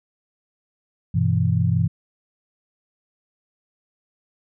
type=chord; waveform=sine; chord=E minor; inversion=first; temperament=equal; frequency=98 / 123.47 / 164.81 Hz; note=G2 / B2 / E3; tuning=0 / 0 / 0 cents; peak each=-21 dBFS; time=1.14-1.88 s; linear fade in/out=10 ms; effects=none